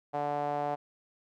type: tone with band-pass filter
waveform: sawtooth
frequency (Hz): 145.7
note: D3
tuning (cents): -13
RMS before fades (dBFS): -32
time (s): 0.13-0.76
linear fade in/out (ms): 20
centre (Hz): 720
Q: 3.9
effects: none